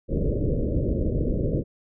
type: low-pass noise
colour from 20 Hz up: pink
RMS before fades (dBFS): -24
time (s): 0.08-1.64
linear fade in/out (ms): 50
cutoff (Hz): 580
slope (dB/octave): 96
effects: none